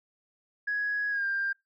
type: tone with pitch glide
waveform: sine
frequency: 1668 to 1592.7 Hz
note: G#6 to G6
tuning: +7 to +27 cents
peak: -26 dBFS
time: 0.67-1.53 s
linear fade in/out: 10 ms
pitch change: -80 cents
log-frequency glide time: 1.1-1.25 s
effects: noise-tail reverb RT60 0.2 s tail -24 dB re dry + tanh soft clip ceiling -22 dBFS